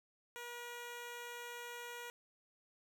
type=tone; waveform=10% pulse; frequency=479.6 Hz; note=A#4; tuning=49 cents sharp; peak=-37 dBFS; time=0.36-2.1 s; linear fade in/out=0 ms; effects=none